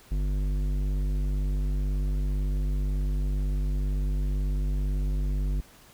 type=tone with tanh clipping; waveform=sine; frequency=49 Hz; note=G1; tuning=in tune; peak=-26 dBFS; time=0.11-5.61 s; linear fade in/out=10 ms; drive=13 dB; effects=pink hiss -54 dBFS RMS until 5.93 s